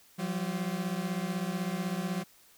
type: beating tone pair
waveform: 40% pulse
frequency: 174.2 / 190.2 Hz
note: F3 / F#3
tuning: -4 / +48 cents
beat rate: 16 Hz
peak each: -33 / -33 dBFS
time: 0.18-2.24 s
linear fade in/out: 20 ms
effects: white hiss -60 dBFS RMS until 2.57 s